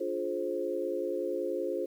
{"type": "chord", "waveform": "sine", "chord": "D half-diminished seventh", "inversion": "none", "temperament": "just", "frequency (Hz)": [293.7, 352.4, 422.9, 528.6], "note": ["D4", "F4", "Ab4", "C5"], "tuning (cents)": [0, 16, 31, 18], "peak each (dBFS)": [-40, -34, -36, -34], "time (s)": [0, 1.86], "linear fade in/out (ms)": 10, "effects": ["10-bit"]}